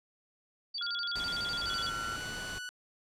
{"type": "tone with vibrato", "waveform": "sine", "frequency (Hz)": 3945, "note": "B7", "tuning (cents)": -3, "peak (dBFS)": -34, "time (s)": [0.74, 1.9], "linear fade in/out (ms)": 10, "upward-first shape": "square", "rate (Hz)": 12, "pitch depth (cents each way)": 270}
{"type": "tone with pitch glide", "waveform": "sine", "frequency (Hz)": [1407, 1370.9], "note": ["F6", "F6"], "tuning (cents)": [12, -33], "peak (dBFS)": -36, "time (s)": [0.81, 2.16], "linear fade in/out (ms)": 2, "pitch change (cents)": -45, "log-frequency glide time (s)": [1.57, 1.77]}
{"type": "noise", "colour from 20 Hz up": "pink", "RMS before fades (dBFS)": -43, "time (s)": [1.15, 2.59], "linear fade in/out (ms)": 10}
{"type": "tone", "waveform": "sawtooth", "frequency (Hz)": 1480, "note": "F#6", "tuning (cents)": 0, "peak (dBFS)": -35, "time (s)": [1.67, 2.69], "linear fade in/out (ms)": 0}
{"effects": ["low-pass 9000 Hz 12 dB/octave"]}